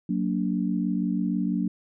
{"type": "chord", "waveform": "sine", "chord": "Gb augmented", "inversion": "none", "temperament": "just", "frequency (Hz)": [185, 231.2, 289.1], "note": ["Gb3", "Bb3", "D4"], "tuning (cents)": [0, -14, -27], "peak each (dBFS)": [-26, -28, -29], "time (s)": [0.09, 1.68], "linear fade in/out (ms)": 5, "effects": []}